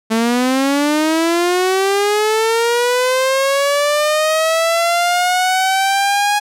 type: linear sweep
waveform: sawtooth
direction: up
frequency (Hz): 220 to 830.6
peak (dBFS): -9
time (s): 0.1-6.4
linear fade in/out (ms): 20
effects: low-pass 12000 Hz 12 dB/octave